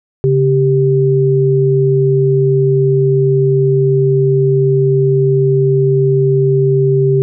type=tone pair together; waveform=sine; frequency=138.59 / 392 Hz; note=C#3 / G4; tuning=0 / 0 cents; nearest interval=octave + tritone; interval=1800 cents; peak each=-11 dBFS; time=0.24-7.22 s; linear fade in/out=0 ms; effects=none